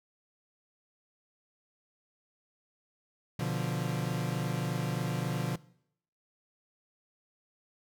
40% pulse chord, B diminished, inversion none, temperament equal, 123.47 / 146.83 / 174.61 Hz, B2 / D3 / F3, 0 / 0 / 0 cents, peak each -34 dBFS, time 3.39-5.56 s, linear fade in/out 5 ms, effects noise-tail reverb RT60 0.7 s tail -21 dB re dry

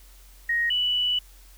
sine tone pair in turn, 1875 / 2961 Hz, A#6 / F#7, +10 / +1 cents, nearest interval minor sixth, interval 791 cents, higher second, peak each -21 dBFS, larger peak neither, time 0.49-0.7 / 0.7-1.19 s, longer second, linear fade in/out 5 ms, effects added 45 Hz sine -48 dBFS peak until 1.57 s + white hiss -55 dBFS RMS until 1.57 s

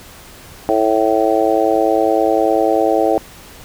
harmonic tone, 110 Hz, A2, in tune, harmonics 3 / 4 / 5 / 6 / 7, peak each -18 / -18 / -18 / -18 / -18 dBFS, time 0.69-3.18 s, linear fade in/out 0 ms, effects pink hiss -39 dBFS RMS until 3.64 s

